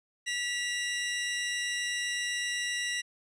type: tone pair together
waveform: sawtooth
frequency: 1948.7 / 2800 Hz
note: B6 / F7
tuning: -24 / +4 cents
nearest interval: tritone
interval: 628 cents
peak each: -28 / -32 dBFS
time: 0.26-3.02 s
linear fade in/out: 20 ms
effects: resampled to 22050 Hz

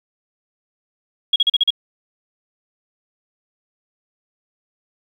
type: tone bursts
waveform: sine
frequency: 3307 Hz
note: G#7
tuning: 8 cents flat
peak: -11 dBFS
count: 6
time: 1.33-1.705 s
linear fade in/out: 5 ms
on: 30 ms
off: 39 ms
effects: 8-bit

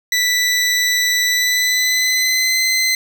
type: tone with pitch glide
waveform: 20% pulse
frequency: 1975.5 to 2049 Hz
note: B6 to C7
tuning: 0 to -37 cents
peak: -9 dBFS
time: 0.12-2.95 s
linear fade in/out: 2 ms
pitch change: +63 cents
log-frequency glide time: 1.3-2.62 s
effects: none

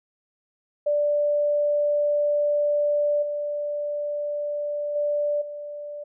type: tone with level steps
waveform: sine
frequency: 587 Hz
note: D5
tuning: 1 cent flat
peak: -19 / -25 / -21 / -32 dBFS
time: 0.86-6.04 s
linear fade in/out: 10 ms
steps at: 3.22 / 4.95 / 5.41 s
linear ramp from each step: 10 ms
effects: none

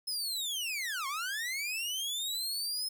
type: linear two-way sweep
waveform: sawtooth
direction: down then up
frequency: 5180 to 1055 to 5180 Hz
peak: -30 dBFS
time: 0.07-2.89 s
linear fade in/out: 10 ms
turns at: 1.07 s
effects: 12-bit

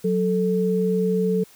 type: tone pair together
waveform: sine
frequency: 183.83 / 440 Hz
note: F#3 / A4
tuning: -11 / 0 cents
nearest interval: octave + minor third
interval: 1511 cents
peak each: -21 dBFS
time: 0.04-1.44 s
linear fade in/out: 10 ms
effects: white hiss -51 dBFS RMS until 1.55 s

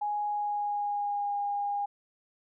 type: tone with pitch glide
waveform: sine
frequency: 830.6 to 813 Hz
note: G#5 to G#5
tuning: 0 to -37 cents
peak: -28 dBFS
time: 0.01-1.86 s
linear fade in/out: 10 ms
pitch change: -37 cents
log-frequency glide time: 0.27-1.37 s
effects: none

